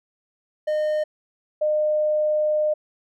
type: tone pair in turn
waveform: triangle / sine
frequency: 611 / 608.3 Hz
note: D#5 / D#5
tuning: -32 / -39 cents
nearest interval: unison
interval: 7 cents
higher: first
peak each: -18 dBFS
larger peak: neither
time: 0.67-1.04 / 1.61-2.74 s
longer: second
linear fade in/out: 10 ms
effects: none